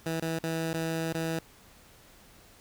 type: tone with dropouts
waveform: 15% pulse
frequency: 163 Hz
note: E3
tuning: 19 cents flat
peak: -23 dBFS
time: 0.06-1.39 s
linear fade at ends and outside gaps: 2 ms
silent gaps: 0.199-0.223 / 0.387-0.436 / 0.731-0.741 / 1.128-1.146 s
effects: pink hiss -56 dBFS RMS until 2.6 s